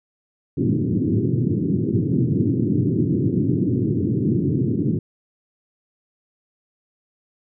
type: band-pass noise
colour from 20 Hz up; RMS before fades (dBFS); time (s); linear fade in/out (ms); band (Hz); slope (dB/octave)
pink; -20; 0.57-4.99; 10; 100 to 370; 48
effects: none